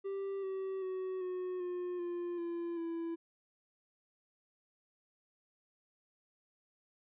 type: tone with pitch steps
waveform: triangle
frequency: 392 / 383 / 374.3 / 365.7 / 357.4 / 349.2 / 341.3 / 333.5 Hz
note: G4 / G4 / F#4 / F#4 / F4 / F4 / F4 / E4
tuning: 0 / -40 / +20 / -20 / +40 / 0 / -40 / +20 cents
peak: -34 dBFS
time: 0.04-3.16 s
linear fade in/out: 20 ms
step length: 390 ms
effects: resampled to 8000 Hz